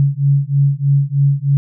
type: beating tone pair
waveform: sine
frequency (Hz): 138.59 / 141.79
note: C#3 / C#3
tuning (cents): 0 / +40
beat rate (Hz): 3.2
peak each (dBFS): -14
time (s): 0-1.57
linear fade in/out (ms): 0
effects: none